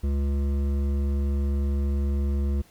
triangle tone with hard clipping, 70 Hz, C#2, 18 cents sharp, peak -24 dBFS, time 0.03-2.62 s, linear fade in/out 10 ms, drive 15 dB, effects pink hiss -57 dBFS RMS until 2.7 s

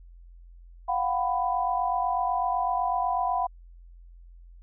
sine tone cluster, 708 / 756 / 995 Hz, F5 / F#5 / B5, +23 / +37 / +13 cents, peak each -28 dBFS, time 0.88-3.47 s, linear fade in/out 10 ms, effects added 43 Hz sine -46 dBFS peak until 4.62 s

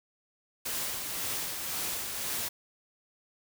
white noise with tremolo, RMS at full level -33 dBFS, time 0.65-2.49 s, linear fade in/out 10 ms, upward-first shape sine, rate 1.9 Hz, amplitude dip 35%, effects none

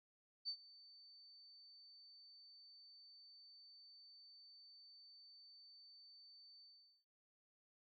sine tone with ADSR envelope, 4550 Hz, C#8, 44 cents sharp, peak -39 dBFS, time 0.45-7.05 s, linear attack 34 ms, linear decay 76 ms, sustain -21 dB, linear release 430 ms, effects none

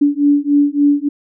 sine beating tone pair, 286.5 / 290 Hz, D4 / D4, -43 / -22 cents, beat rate 3.5 Hz, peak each -13 dBFS, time 0.01-1.09 s, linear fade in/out 10 ms, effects none

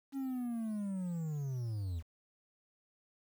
triangle linear sweep, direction down, 277 to 77.78 Hz, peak -33 dBFS, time 0.12-2.03 s, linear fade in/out 50 ms, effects 10-bit

